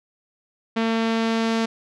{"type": "tone with low-pass filter sweep", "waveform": "sawtooth", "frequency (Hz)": 226.2, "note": "A3", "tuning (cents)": 48, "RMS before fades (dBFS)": -22, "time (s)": [0.76, 1.66], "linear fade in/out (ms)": 10, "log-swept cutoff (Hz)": [3400, 5200], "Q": 1.1, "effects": []}